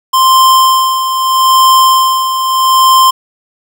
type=tone with tremolo; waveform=square; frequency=1046.5 Hz; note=C6; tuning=in tune; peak=-4 dBFS; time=0.13-3.11 s; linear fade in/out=10 ms; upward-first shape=sine; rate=0.79 Hz; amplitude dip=60%; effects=7-bit